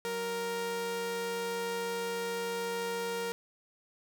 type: tone pair together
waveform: sawtooth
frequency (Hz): 186.9 / 466.8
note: F#3 / A#4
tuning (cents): +18 / +2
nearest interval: octave + major third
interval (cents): 1584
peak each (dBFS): -40 / -29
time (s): 0.05-3.32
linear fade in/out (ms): 0
effects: none